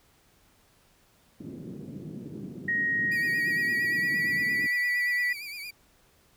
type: band-pass noise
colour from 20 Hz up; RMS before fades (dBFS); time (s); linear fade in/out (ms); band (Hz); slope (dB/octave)
pink; -40; 1.4-4.67; 10; 140 to 340; 24
type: tone with pitch glide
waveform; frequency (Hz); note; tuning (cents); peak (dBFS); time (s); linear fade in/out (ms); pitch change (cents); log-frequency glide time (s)
sine; 1880 to 1959.8; A#6 to B6; +14 to -14; -24; 2.68-5.33; 5; +72; 3.28-4.44
type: tone with vibrato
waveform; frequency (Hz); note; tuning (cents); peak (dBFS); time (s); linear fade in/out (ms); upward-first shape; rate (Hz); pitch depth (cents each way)
30% pulse; 2349; D7; 0; -34; 3.11-5.71; 10; triangle; 8.7; 93
effects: pink hiss -63 dBFS RMS until 6.36 s